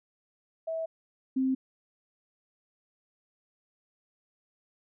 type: tone pair in turn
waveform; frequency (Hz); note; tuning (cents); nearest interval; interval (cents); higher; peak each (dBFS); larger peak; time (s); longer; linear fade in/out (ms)
sine; 650 / 262.6; E5 / C4; -24 / +6; octave + major third; 1570; first; -30 / -24; second; 0.67-0.86 / 1.36-1.55; neither; 10
effects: none